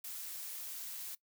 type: noise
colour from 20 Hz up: blue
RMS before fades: -44 dBFS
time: 0.04-1.15 s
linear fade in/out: 5 ms
effects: noise-tail reverb RT60 0.1 s tail -20 dB re dry